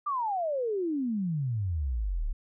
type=exponential sweep; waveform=sine; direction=down; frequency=1214 to 32.7 Hz; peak=-27 dBFS; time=0.06-2.33 s; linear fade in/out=10 ms; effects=none